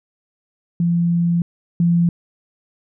sine tone pair in turn, 171.2 / 171.2 Hz, F3 / F3, -34 / -34 cents, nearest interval unison, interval 0 cents, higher neither, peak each -14 / -12 dBFS, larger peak second, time 0.8-1.42 / 1.8-2.09 s, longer first, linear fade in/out 2 ms, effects none

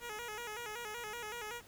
10% pulse tone with vibrato, 450 Hz, A4, 39 cents sharp, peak -33 dBFS, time 0-1.62 s, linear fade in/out 50 ms, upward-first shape square, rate 5.3 Hz, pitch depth 100 cents each way, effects pink hiss -59 dBFS RMS until 1.67 s

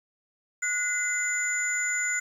sine tone cluster, 1460 / 2047 / 7020 Hz, F#6 / C7 / A8, -24 / -38 / -5 cents, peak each -29 dBFS, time 0.62-2.2 s, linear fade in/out 10 ms, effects tanh soft clip ceiling -16 dBFS + 9-bit

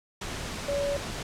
sine tone in noise, 567 Hz, C#5, 39 cents sharp, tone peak -26 dBFS, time 0.68-0.97 s, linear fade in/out 5 ms, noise pink, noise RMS -35 dBFS, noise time 0.21-1.23 s, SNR +6 dB, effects low-pass 8000 Hz 12 dB/octave

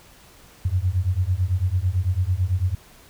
sine beating tone pair, 87.31 / 96.31 Hz, F2 / G2, 0 / -30 cents, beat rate 9 Hz, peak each -22 dBFS, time 0.65-2.75 s, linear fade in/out 5 ms, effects pink hiss -50 dBFS RMS until 3.09 s

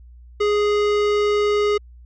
sine tone with hard clipping, 415.3 Hz, G#4, in tune, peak -18 dBFS, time 0.4-1.78 s, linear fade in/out 10 ms, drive 17 dB, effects added 60 Hz sine -41 dBFS peak until 2.05 s + resampled to 22050 Hz

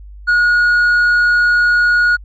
sine tone with tanh clipping, 1447 Hz, F#6, 39 cents flat, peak -10 dBFS, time 0.27-2.17 s, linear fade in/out 20 ms, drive 3 dB, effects added 50 Hz sine -32 dBFS peak until 2.24 s

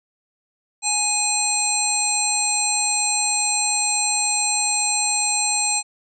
harmonic tone with a mistuned harmonic, 830.6 Hz, G#5, in tune, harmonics 1 / 3 / 5 / 7 / 9 / 10, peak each -27 / -27 / -27 / -31 / -22 / -25 dBFS, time 0.82-5.83 s, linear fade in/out 50 ms, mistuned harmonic 7, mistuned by +45 cents, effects none

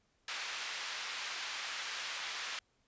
pink band-pass noise, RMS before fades -41 dBFS, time 0.28-2.59 s, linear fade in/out 2 ms, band 1500 to 5200 Hz, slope 12 dB/octave, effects pink hiss -75 dBFS RMS until 2.87 s + resampled to 16000 Hz

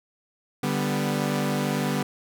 sawtooth chord, G major, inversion second, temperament equal, 146.83 / 196 / 246.9 Hz, D3 / G3 / B3, 0 / 0 / 0 cents, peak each -24 dBFS, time 0.63-2.03 s, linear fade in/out 5 ms, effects none

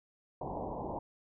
white low-pass noise, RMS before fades -39 dBFS, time 0.41-0.99 s, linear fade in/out 5 ms, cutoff 990 Hz, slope 96 dB/octave, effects none

